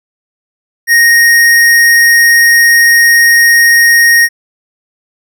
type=tone; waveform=square; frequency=1864.7 Hz; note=A#6; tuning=in tune; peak=-4 dBFS; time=0.87-4.29 s; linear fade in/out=50 ms; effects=none